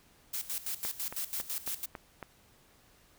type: noise with tremolo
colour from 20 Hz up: blue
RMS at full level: -35 dBFS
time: 0.33-1.86 s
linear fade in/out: 10 ms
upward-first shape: square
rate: 6 Hz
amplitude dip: 80%
type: click train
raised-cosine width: 0.5 ms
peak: -25 dBFS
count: 6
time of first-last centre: 0.85-2.227 s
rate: 3.63 Hz
effects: pink hiss -63 dBFS RMS until 3.18 s